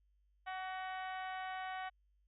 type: harmonic tone with a mistuned harmonic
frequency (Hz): 374.2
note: F#4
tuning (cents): +20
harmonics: 2 / 3 / 4 / 5 / 6 / 7 / 8 / 9 / 10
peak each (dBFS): -42 / -50 / -49 / -50 / -54 / -63 / -56 / -64 / -63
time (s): 0.46-1.9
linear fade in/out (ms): 20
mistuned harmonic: 3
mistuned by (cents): +18
effects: added 50 Hz sine -70 dBFS peak until 2.27 s